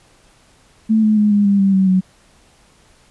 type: tone with pitch steps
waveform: sine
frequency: 219.8 / 214.7 / 209.6 / 204.7 / 199.93 / 195.25 / 190.69 / 186.22 Hz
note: A3 / A3 / G#3 / G#3 / G3 / G3 / G3 / F#3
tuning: -2 / -42 / +16 / -25 / +34 / -7 / -48 / +11 cents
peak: -10 dBFS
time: 0.89-2.01 s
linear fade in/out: 20 ms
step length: 140 ms
effects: pink hiss -52 dBFS RMS until 3.1 s + resampled to 24000 Hz